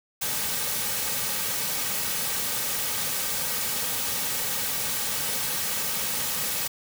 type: noise with comb filter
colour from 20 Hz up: white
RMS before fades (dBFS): -28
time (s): 0.21-6.68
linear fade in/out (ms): 10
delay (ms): 2.9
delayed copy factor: -0.55
effects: none